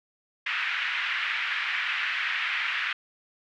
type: band-pass noise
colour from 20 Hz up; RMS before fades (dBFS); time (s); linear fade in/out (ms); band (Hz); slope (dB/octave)
pink; -29; 0.46-2.93; 5; 1600 to 2700; 24
effects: none